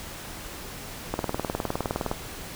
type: click train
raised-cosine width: 1 ms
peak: -12 dBFS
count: 20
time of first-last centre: 1.14-2.114 s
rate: 19.5 Hz
effects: pink hiss -39 dBFS RMS until 2.55 s